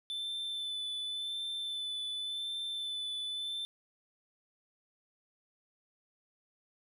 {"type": "tone with vibrato", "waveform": "triangle", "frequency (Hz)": 3520, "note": "A7", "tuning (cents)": 0, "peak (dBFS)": -34, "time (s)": [0.1, 3.65], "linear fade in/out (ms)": 0, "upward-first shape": "sine", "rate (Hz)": 0.9, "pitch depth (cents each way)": 19, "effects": []}